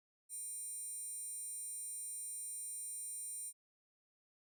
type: tone with high-pass filter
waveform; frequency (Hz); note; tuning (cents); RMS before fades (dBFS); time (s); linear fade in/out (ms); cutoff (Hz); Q
square; 800; G5; +35; -45; 0.29-3.53; 50; 9000; 8
effects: none